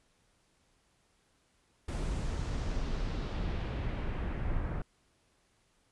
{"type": "noise with low-pass filter sweep", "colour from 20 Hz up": "brown", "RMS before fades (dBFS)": -34, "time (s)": [1.88, 4.82], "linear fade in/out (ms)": 5, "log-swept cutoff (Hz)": [10000, 1600], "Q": 1.3, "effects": ["pink hiss -71 dBFS RMS until 5.91 s", "resampled to 24000 Hz"]}